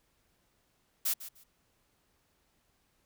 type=noise with echo; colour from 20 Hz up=blue; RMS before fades=-30 dBFS; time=1.05-1.14 s; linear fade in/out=10 ms; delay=150 ms; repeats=2; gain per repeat=-14 dB; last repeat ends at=1.44 s; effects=pink hiss -73 dBFS RMS until 3.05 s